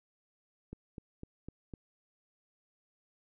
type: click train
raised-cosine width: 3 ms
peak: -30 dBFS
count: 5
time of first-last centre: 0.73-1.738 s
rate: 3.97 Hz
effects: none